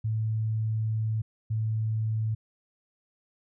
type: tone pair in turn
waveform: sine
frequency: 110 / 110 Hz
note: A2 / A2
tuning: 0 / 0 cents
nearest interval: unison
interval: 0 cents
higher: neither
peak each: -25 dBFS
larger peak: neither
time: 0.04-1.22 / 1.5-2.35 s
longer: first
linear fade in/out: 10 ms
effects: none